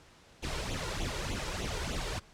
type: noise with flanger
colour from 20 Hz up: pink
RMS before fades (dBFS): -35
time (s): 0.42-2.2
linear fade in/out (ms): 20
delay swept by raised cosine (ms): 0.29 to 2.19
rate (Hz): 3.3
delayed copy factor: +0.75
effects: pink hiss -58 dBFS RMS until 2.33 s + low-pass 7000 Hz 12 dB/octave